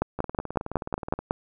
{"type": "two click trains", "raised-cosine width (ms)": 1, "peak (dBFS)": [-9, -18], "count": [8, 20], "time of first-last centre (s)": [[0.02, 1.309], [0.19, 1.19]], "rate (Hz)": [5.43, 19], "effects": []}